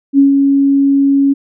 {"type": "tone with ADSR envelope", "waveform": "sine", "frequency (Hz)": 277.2, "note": "C#4", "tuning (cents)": 0, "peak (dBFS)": -3, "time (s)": [0.13, 1.34], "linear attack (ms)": 55, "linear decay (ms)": 130, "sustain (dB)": -4, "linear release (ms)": 18, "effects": []}